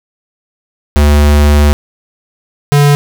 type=tone pair in turn; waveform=square; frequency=73.42 / 144.32 Hz; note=D2 / D3; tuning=0 / -30 cents; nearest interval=octave; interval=1170 cents; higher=second; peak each=-5 dBFS; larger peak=neither; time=0.96-1.73 / 2.72-2.95 s; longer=first; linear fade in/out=0 ms; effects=none